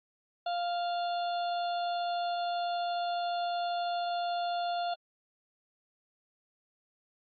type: harmonic tone with a mistuned harmonic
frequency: 698.5 Hz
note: F5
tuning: in tune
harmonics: 1 / 2 / 4 / 5 / 6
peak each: -30 / -43 / -48 / -44 / -46 dBFS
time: 0.46-4.94 s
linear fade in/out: 5 ms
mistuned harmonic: 6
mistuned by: +35 cents
effects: AAC 32 kbps